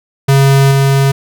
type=tone with level steps; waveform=square; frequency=137.1 Hz; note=C#3; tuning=19 cents flat; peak=-6 / -8 dBFS; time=0.28-1.12 s; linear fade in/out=10 ms; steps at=0.71 s; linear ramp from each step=5 ms; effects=none